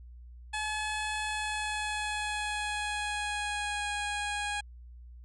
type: tone with pitch glide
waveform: 15% pulse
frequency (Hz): 854 to 824.4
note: G#5 to G#5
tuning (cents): +48 to -13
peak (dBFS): -25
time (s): 0.53-4.61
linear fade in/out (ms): 10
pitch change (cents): -61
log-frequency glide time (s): 1.24-3.93
effects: added 60 Hz sine -46 dBFS peak until 5.24 s + resampled to 24000 Hz